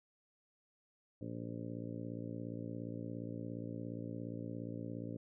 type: harmonic tone with a mistuned harmonic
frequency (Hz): 57.2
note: A#1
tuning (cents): -32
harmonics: 2 / 3 / 4 / 5 / 6 / 7 / 8 / 9 / 10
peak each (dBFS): -46 / -48 / -48 / -46 / -55 / -54 / -57 / -52 / -59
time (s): 1.21-5.17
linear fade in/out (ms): 5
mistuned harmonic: 10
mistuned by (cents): +33
effects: none